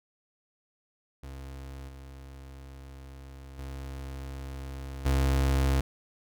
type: tone with level steps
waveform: 35% pulse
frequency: 67.3 Hz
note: C2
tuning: 49 cents sharp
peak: -38 / -42 / -35 / -21 dBFS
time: 1.23-5.81 s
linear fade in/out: 5 ms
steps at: 1.88 / 3.58 / 5.05 s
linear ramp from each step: 10 ms
effects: none